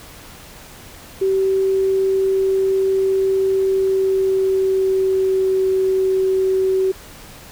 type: tone with pitch glide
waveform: sine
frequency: 384.4 to 379.3 Hz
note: G4 to F#4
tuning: -34 to +43 cents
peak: -14 dBFS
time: 1.21-6.92 s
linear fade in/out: 10 ms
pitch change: -23 cents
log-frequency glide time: 3.55-5.67 s
effects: pink hiss -40 dBFS RMS until 7.51 s